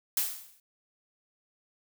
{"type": "noise with exponential decay", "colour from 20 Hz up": "blue", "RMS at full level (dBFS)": -25, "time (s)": [0.17, 0.6], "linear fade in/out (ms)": 2, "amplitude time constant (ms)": 92, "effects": []}